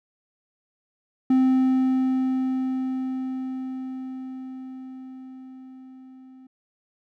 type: tone with level ramp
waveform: triangle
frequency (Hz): 260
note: C4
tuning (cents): -11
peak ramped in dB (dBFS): -13 to -43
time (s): 1.3-6.47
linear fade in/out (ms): 5
effects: none